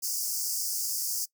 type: high-pass noise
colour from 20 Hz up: pink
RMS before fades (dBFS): -31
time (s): 0.02-1.26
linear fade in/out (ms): 20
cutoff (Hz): 4800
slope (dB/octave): 96
effects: noise-tail reverb RT60 0.1 s tail -21 dB re dry